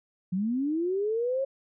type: linear sweep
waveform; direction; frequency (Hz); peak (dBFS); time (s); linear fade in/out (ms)
sine; up; 174.61 to 550; -25; 0.32-1.45; 10
effects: none